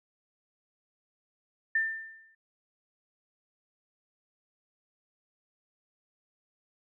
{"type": "tone with exponential decay", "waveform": "sine", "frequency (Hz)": 1790, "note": "A6", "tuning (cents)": 29, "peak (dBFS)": -22, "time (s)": [1.75, 2.35], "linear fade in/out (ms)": 5, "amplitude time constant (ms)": 130, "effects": []}